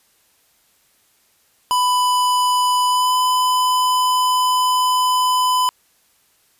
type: tone with pitch glide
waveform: square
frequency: 996 to 1005.8 Hz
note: B5 to B5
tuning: +14 to +31 cents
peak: -15 dBFS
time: 1.71-5.69 s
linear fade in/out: 0 ms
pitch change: +17 cents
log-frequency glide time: 2.88-3.14 s
effects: white hiss -59 dBFS RMS until 6.59 s + resampled to 32000 Hz